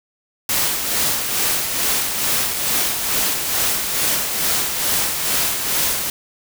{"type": "noise with tremolo", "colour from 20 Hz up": "white", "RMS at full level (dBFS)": -18, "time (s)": [0.49, 6.1], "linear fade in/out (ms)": 2, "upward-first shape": "sine", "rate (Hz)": 2.3, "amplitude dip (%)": 45, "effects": []}